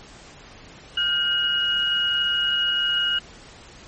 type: tone cluster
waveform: sine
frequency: 1414 / 1555 / 2889 Hz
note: F6 / G6 / F#7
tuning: +21 / -14 / -42 cents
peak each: -29 / -29 / -20 dBFS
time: 0.97-3.19 s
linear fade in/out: 5 ms
effects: pink hiss -45 dBFS RMS until 3.87 s + MP3 32 kbps